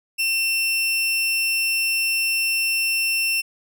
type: tone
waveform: sawtooth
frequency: 2700 Hz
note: E7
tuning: 41 cents sharp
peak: -16 dBFS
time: 0.18-3.42 s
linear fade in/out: 20 ms
effects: none